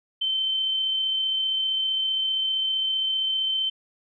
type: tone with amplitude modulation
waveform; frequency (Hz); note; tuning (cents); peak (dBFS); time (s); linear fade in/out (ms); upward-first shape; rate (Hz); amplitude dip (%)
sine; 3090; G7; -26; -21; 0.21-3.7; 10; sine; 35.3; 25
effects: none